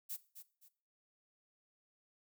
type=noise with echo; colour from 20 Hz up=violet; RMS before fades=-42 dBFS; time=0.09-0.17 s; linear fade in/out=20 ms; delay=260 ms; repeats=2; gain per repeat=-10 dB; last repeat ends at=0.69 s; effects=noise-tail reverb RT60 0.4 s tail -17 dB re dry